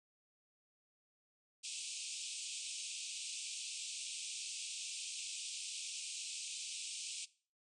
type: band-pass noise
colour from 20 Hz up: white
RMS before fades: -45 dBFS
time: 1.63-7.26 s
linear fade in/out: 20 ms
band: 2400 to 9000 Hz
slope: 96 dB/octave
effects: noise-tail reverb RT60 0.4 s tail -19 dB re dry